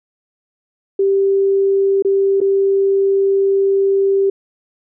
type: tone with dropouts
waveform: sine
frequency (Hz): 392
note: G4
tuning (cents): 0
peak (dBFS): -11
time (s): 0.99-4.3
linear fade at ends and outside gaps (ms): 5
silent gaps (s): 2.024-2.048 / 2.404-2.413
effects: none